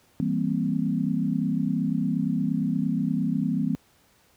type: chord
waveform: sine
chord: C dominant seventh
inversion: first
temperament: equal with one note detuned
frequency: 164.05 / 196 / 233.1 / 261.6 Hz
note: E3 / G3 / Bb3 / C4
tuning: -8 / 0 / 0 / 0 cents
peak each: -28 dBFS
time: 0.2-3.75 s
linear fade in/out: 0 ms
effects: pink hiss -61 dBFS RMS until 4.36 s + high-pass 60 Hz 12 dB/octave